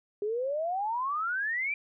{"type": "exponential sweep", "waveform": "sine", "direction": "up", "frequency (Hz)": [402.7, 2387], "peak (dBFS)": -28, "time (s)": [0.22, 1.74], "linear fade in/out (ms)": 2, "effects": []}